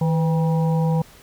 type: harmonic tone with a mistuned harmonic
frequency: 160 Hz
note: D#3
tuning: 49 cents sharp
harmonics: 1 / 3 / 5 / 6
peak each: -17 / -27 / -31 / -33 dBFS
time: 0.01-1.02 s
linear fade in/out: 5 ms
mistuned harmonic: 3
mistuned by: +68 cents
effects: pink hiss -48 dBFS RMS until 1.22 s